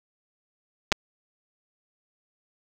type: clicks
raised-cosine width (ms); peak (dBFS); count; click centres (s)
0.2; -3; 2; 0.919 / 0.924
effects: none